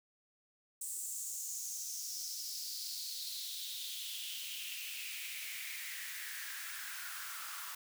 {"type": "noise with high-pass filter sweep", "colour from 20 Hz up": "white", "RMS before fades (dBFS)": -43, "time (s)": [0.81, 7.75], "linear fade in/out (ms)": 5, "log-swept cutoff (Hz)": [8100, 1200], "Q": 4.4, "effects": []}